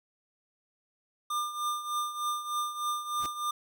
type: tone with tremolo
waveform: square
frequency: 1200 Hz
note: D6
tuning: 37 cents sharp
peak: -28 dBFS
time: 1.3-3.51 s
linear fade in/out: 5 ms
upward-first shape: triangle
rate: 3.3 Hz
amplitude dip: 75%
type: noise with exponential growth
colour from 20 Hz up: pink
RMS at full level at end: -37 dBFS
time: 3.14-3.26 s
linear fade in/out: 0 ms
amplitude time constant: 25 ms
effects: none